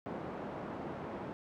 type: band-pass noise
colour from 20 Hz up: pink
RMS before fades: -42 dBFS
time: 0.06-1.33 s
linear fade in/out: 0 ms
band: 170 to 1000 Hz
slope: 12 dB/octave
effects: none